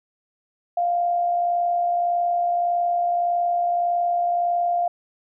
sine tone with amplitude modulation, 698.5 Hz, F5, in tune, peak -17 dBFS, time 0.77-4.88 s, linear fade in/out 5 ms, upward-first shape sine, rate 61.7 Hz, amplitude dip 35%, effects none

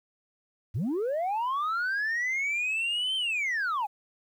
sine linear two-way sweep, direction up then down, 82.41 to 3136 to 775 Hz, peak -24 dBFS, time 0.74-3.87 s, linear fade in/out 20 ms, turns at 3.16 s, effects tanh soft clip ceiling -25 dBFS + 10-bit

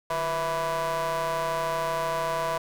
35% pulse ring-modulated tone, 167.9 Hz, E3, 32 cents sharp, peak -21 dBFS, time 0.1-2.58 s, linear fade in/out 5 ms, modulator 823 Hz, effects none

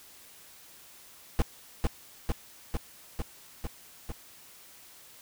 brown noise with echo, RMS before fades -23 dBFS, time 1.39-1.42 s, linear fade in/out 0 ms, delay 450 ms, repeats 6, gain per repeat -2 dB, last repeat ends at 4.12 s, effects white hiss -53 dBFS RMS until 5.21 s

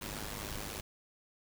pink noise with amplitude modulation, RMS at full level -38 dBFS, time 0.01-0.81 s, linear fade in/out 10 ms, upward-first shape sine, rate 103 Hz, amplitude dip 75%, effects none

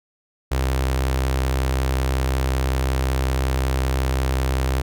sawtooth tone with notch filter, 65.41 Hz, C2, in tune, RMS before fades -21 dBFS, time 0.51-4.82 s, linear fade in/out 10 ms, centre 200 Hz, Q 1.7, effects none

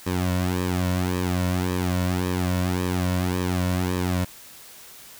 sawtooth tone with flanger, 90.7 Hz, F#2, 34 cents flat, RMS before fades -24 dBFS, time 0.06-4.25 s, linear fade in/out 10 ms, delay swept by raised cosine 1.4 to 2.5 ms, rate 1.8 Hz, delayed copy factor -0.8, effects white hiss -45 dBFS RMS until 5.19 s

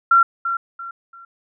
sine tone with echo, 1367 Hz, F6, 37 cents flat, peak -9 dBFS, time 0.11-0.23 s, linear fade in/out 5 ms, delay 340 ms, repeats 3, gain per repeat -10 dB, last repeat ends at 1.25 s, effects none

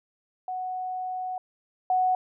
sine tone pair in turn, 740 / 740 Hz, F#5 / F#5, 0 / 0 cents, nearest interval unison, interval 0 cents, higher neither, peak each -29 / -20 dBFS, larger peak second, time 0.48-1.38 / 1.9-2.15 s, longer first, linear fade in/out 2 ms, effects none

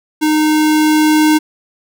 square tone with level ramp, 307.6 Hz, D#4, 20 cents flat, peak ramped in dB -11 to -8 dBFS, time 0.21-1.39 s, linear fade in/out 20 ms, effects none

